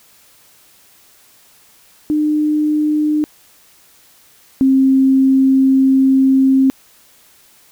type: tone pair in turn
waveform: sine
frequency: 302.5 / 266.4 Hz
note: D#4 / C4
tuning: -49 / +31 cents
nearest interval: major second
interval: 220 cents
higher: first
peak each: -12 / -8 dBFS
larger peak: second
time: 2.1-3.24 / 4.61-6.7 s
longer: second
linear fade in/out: 0 ms
effects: white hiss -49 dBFS RMS until 7.71 s